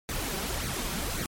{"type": "noise with flanger", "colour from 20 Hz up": "pink", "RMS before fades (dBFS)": -32, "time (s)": [0.09, 1.26], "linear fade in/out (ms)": 0, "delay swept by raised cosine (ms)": [0.47, 5.27], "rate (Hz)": 1.8, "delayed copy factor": 0.65, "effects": ["MP3 64 kbps"]}